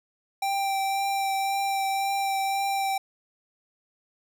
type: tone with vibrato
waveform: square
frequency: 784 Hz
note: G5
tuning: in tune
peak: -25 dBFS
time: 0.42-2.98 s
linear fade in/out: 5 ms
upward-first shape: triangle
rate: 1.9 Hz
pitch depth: 15 cents each way
effects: none